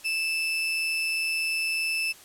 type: tone with amplitude modulation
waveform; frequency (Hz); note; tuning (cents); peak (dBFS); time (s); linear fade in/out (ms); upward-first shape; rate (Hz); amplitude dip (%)
35% pulse; 2637; E7; 0; -22; 0.04-2.13; 20; sine; 162; 35
effects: white hiss -50 dBFS RMS until 2.24 s + low-pass 12000 Hz 12 dB/octave